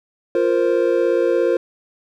triangle chord, F suspended fourth, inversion none, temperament equal, 349.2 / 466.2 / 523.3 Hz, F4 / Bb4 / C5, 0 / 0 / 0 cents, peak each -17 dBFS, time 0.35-1.57 s, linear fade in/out 2 ms, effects none

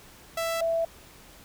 sawtooth / sine tone pair in turn, 662 / 662 Hz, E5 / E5, +7 / +7 cents, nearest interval unison, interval 0 cents, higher neither, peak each -23 dBFS, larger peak neither, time 0.37-0.61 / 0.61-0.85 s, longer neither, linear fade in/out 5 ms, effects pink hiss -51 dBFS RMS until 1.44 s

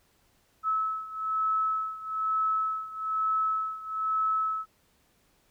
sine beating tone pair, 1298 / 1299.1 Hz, E6 / E6, -27 / -26 cents, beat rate 1.1 Hz, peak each -28 / -31 dBFS, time 0.63-4.66 s, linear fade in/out 50 ms, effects pink hiss -67 dBFS RMS until 5.5 s

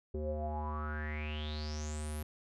square tone with low-pass filter sweep, 75.8 Hz, D#2, 45 cents flat, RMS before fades -38 dBFS, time 0.14-2.23 s, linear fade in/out 5 ms, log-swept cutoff 420 to 12000 Hz, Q 9.9, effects none

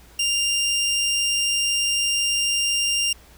20% pulse tone, 2794 Hz, F7, in tune, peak -15 dBFS, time 0.19-3.13 s, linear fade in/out 5 ms, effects added 60 Hz sine -49 dBFS peak until 3.37 s + pink hiss -51 dBFS RMS until 3.37 s

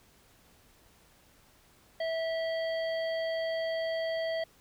harmonic tone with a mistuned harmonic, 653 Hz, E5, 17 cents flat, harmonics 1 / 3 / 5 / 7, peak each -30 / -40 / -44 / -47 dBFS, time 2-4.44 s, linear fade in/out 5 ms, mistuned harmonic 5, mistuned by -17 cents, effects pink hiss -62 dBFS RMS until 4.6 s

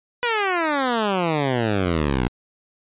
10% pulse exponential sweep, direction down, 494.1 to 58.2 Hz, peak -11 dBFS, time 0.23-2.28 s, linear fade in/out 0 ms, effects resampled to 8000 Hz

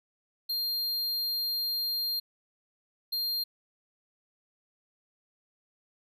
square tone bursts at uneven times, 4200 Hz, C8, 6 cents sharp, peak -29 dBFS, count 2, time 0.49-2.2 / 3.12-3.44 s, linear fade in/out 10 ms, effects none

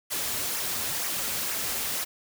white noise with flanger, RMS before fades -30 dBFS, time 0.1-2.05 s, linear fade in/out 20 ms, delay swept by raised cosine 0.23 to 6.23 ms, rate 2.1 Hz, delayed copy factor -0.5, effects none

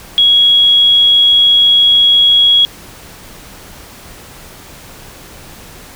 sine tone, 3322 Hz, G#7, in tune, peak -5 dBFS, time 0.18-2.65 s, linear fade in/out 0 ms, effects pink hiss -35 dBFS RMS until 5.95 s

